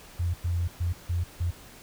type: tone bursts at uneven times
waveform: sine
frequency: 86.7 Hz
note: F2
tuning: 12 cents flat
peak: -24 dBFS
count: 5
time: 0.19-0.34 / 0.44-0.68 / 0.8-0.93 / 1.09-1.24 / 1.4-1.51 s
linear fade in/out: 10 ms
effects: pink hiss -49 dBFS RMS until 1.82 s